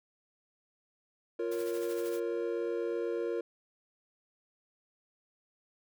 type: chord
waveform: triangle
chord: Bb minor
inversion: second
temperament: equal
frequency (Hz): 349.2 / 466.2 / 554.4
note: F4 / Bb4 / Db5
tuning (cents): 0 / 0 / 0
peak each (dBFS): -33 / -32 / -38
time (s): 1.39-3.41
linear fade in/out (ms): 5
type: noise with tremolo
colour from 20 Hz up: white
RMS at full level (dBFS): -47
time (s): 1.51-2.2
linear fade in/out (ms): 10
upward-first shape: sine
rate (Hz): 13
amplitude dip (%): 55
effects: none